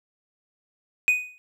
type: tone with exponential decay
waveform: triangle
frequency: 2489 Hz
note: D#7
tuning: in tune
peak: -12 dBFS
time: 1.08-1.38 s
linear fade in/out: 0 ms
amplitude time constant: 65 ms
effects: none